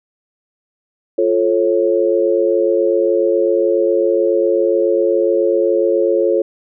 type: chord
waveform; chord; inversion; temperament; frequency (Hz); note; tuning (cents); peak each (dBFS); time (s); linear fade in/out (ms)
sine; F augmented; none; just; 349.2 / 436.5 / 545.7; F4 / A4 / C#5; 0 / -14 / -27; -16; 1.18-6.42; 5
effects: none